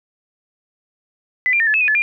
sine tone with pitch steps, 2006 / 2382 / 1822 / 1723 / 2601 / 2481 / 1725 / 2403 Hz, B6 / D7 / A#6 / A6 / E7 / D#7 / A6 / D7, +26 / +24 / -40 / -37 / -24 / -6 / -35 / +39 cents, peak -13 dBFS, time 1.46-2.02 s, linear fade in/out 0 ms, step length 70 ms, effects none

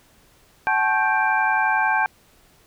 sine tone cluster, 756 / 867 / 1092 / 1573 / 2366 Hz, F#5 / A5 / C#6 / G6 / D7, +37 / -26 / -26 / +6 / +12 cents, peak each -25 / -21 / -29 / -21 / -29 dBFS, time 0.67-2.06 s, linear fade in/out 0 ms, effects pink hiss -56 dBFS RMS until 2.66 s

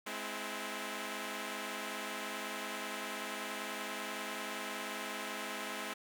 5% pulse chord, Ab augmented, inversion none, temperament equal with one note detuned, 211.3 / 261.6 / 329.6 Hz, Ab3 / C4 / E4, +30 / 0 / 0 cents, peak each -31 / -32 / -33 dBFS, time 0.06-5.94 s, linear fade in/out 10 ms, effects none

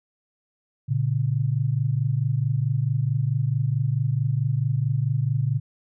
sine tone pair together, 116.33 / 140.9 Hz, A#2 / C#3, -3 / +29 cents, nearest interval minor third, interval 332 cents, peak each -23 dBFS, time 0.88-5.6 s, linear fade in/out 20 ms, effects none

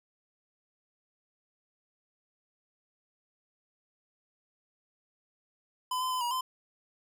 square tone with pitch steps, 1011 / 1024 / 1015 / 958 / 1028 Hz, B5 / C6 / B5 / A#5 / C6, +40 / -38 / +47 / +47 / -31 cents, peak -30 dBFS, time 5.91-6.41 s, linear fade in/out 5 ms, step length 100 ms, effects none

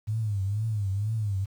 sine tone with vibrato, 103.83 Hz, G#2, in tune, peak -25 dBFS, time 0.07-1.46 s, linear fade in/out 20 ms, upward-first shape triangle, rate 2.1 Hz, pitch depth 160 cents each way, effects 9-bit

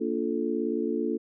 sine chord, Bb major seventh, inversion none, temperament just, 233.1 / 291.4 / 349.6 / 437 Hz, Bb3 / D4 / F4 / A4, 0 / -13 / +2 / -12 cents, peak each -31 dBFS, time 0-1.18 s, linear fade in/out 20 ms, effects none

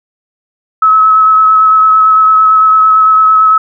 sine tone with vibrato, 1290 Hz, E6, 38 cents flat, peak -3 dBFS, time 0.82-3.58 s, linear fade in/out 5 ms, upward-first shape sine, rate 8.9 Hz, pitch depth 15 cents each way, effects none

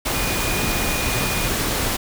sine tone in noise, 2449 Hz, D#7, 28 cents flat, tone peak -29 dBFS, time 0.14-1.48 s, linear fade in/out 10 ms, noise pink, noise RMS -22 dBFS, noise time 0.05-1.97 s, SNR -10 dB, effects none

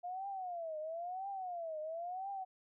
sine tone with vibrato, 698.5 Hz, F5, in tune, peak -39 dBFS, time 0.03-2.45 s, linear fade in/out 20 ms, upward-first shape triangle, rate 0.99 Hz, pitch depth 240 cents each way, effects none

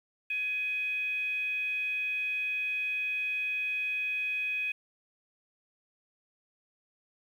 sine tone with frequency modulation, 2510 Hz, D#7, 15 cents sharp, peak -29 dBFS, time 0.3-4.72 s, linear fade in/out 5 ms, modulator 826 Hz, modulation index 0.22, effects 10-bit

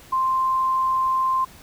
sine tone, 1046.5 Hz, C6, in tune, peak -18 dBFS, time 0.12-1.45 s, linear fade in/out 10 ms, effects pink hiss -47 dBFS RMS until 1.62 s

